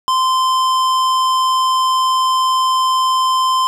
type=tone with hard clipping; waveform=sine; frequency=1037 Hz; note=C6; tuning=16 cents flat; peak=-14 dBFS; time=0.08-3.67 s; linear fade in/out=0 ms; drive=14 dB; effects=none